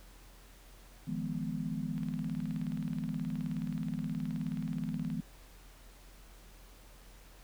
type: chord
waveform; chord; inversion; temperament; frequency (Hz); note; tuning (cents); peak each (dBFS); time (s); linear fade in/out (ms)
sine; F half-diminished seventh; third; equal with one note detuned; 155.56 / 172.31 / 207.7 / 246.9; Eb3 / F3 / Ab3 / Cb4; 0 / -23 / 0 / 0; -39; 1.07-5.21; 10
type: click train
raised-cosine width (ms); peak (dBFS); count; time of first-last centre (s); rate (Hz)
0.3; -35; 60; 1.98-5.102; 18.9
effects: added 43 Hz sine -54 dBFS peak until 7.43 s + pink hiss -59 dBFS RMS until 7.43 s